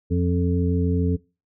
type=harmonic tone with a mistuned harmonic; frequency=87.31 Hz; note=F2; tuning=in tune; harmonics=1 / 2 / 3 / 5; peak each=-21 / -24 / -26 / -28 dBFS; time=0.1-1.17 s; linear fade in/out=20 ms; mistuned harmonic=3; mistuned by=+34 cents; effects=noise-tail reverb RT60 0.3 s tail -23 dB re dry